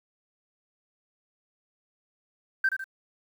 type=tone with echo; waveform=sine; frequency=1560 Hz; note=G6; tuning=9 cents flat; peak=-19 dBFS; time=2.64-2.69 s; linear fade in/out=5 ms; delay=76 ms; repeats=2; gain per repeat=-7 dB; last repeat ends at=2.842 s; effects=tanh soft clip ceiling -16 dBFS + 9-bit